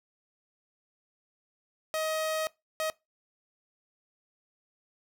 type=tone bursts at uneven times; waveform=sawtooth; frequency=630 Hz; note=D#5; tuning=21 cents sharp; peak=-25 dBFS; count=2; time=1.94-2.47 / 2.8-2.9 s; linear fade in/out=0 ms; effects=noise-tail reverb RT60 0.2 s tail -21 dB re dry